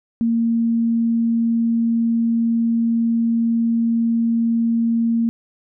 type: tone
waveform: sine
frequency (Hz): 230.5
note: A#3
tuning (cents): -19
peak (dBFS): -15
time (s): 0.21-5.29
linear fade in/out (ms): 0
effects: none